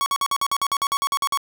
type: tone bursts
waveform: 45% pulse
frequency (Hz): 1113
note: C#6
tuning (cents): +7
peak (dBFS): -19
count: 14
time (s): 0.01-1.374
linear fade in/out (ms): 0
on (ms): 51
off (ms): 50
effects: none